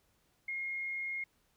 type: tone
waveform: sine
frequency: 2144 Hz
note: C7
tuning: 42 cents sharp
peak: -35 dBFS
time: 0.48-1.24 s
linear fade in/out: 5 ms
effects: pink hiss -73 dBFS RMS until 1.56 s

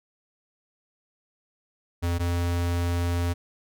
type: tone pair in turn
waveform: square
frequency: 86.2 / 86.7 Hz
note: F2 / F2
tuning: -22 / -12 cents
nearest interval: unison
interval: 10 cents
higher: second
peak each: -24 dBFS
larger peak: neither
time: 2.02-2.19 / 2.19-3.34 s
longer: second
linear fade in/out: 20 ms
effects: none

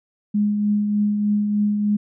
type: tone with tremolo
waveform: sine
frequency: 207.7 Hz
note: G#3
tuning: in tune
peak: -15 dBFS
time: 0.34-1.97 s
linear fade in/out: 10 ms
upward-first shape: triangle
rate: 3.3 Hz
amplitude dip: 40%
effects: none

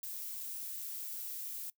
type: noise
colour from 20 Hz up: violet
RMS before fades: -42 dBFS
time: 0.03-1.7 s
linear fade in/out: 2 ms
effects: noise-tail reverb RT60 0.1 s tail -21 dB re dry

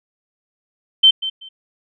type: tone with echo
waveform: sine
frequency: 3100 Hz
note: G7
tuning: 20 cents flat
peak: -6 dBFS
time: 1.03-1.11 s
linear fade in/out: 10 ms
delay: 190 ms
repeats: 2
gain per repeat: -14 dB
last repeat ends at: 1.49 s
effects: none

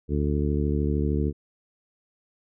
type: harmonic tone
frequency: 73.2 Hz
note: D2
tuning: 5 cents flat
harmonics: 1 / 2 / 3 / 4 / 5 / 6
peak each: -25 / -28 / -30 / -31 / -32 / -33 dBFS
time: 0.08-1.33 s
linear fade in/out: 50 ms
effects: none

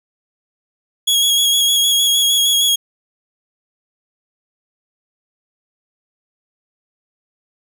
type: tone with vibrato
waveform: sawtooth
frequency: 3322 Hz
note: G#7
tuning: in tune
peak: -9 dBFS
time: 1.07-2.76 s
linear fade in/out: 10 ms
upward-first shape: square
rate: 6.5 Hz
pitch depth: 19 cents each way
effects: none

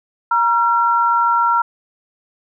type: tone pair together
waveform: sine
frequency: 945 / 1363.6 Hz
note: A#5 / F6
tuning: +23 / -42 cents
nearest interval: tritone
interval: 635 cents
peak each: -15 dBFS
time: 0.31-1.62 s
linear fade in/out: 5 ms
effects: none

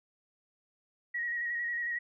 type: tone with vibrato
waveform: sine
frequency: 1900 Hz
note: A#6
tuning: 33 cents sharp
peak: -31 dBFS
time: 1.14-1.99 s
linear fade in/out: 10 ms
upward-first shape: square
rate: 11 Hz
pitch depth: 25 cents each way
effects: none

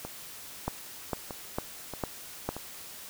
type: two click trains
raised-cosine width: 1 ms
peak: -23 / -15 dBFS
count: 5 / 5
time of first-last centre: 0.05-2.566 / 0.68-2.49 s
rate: 1.59 / 2.21 Hz
effects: white hiss -45 dBFS RMS until 3.09 s

